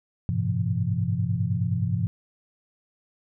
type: tone cluster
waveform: sine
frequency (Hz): 98.6 / 108.3 / 127.1 / 170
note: G2 / A2 / C3 / F3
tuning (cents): +11 / -27 / -50 / -46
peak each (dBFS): -28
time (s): 0.29-2.07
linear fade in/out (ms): 0
effects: none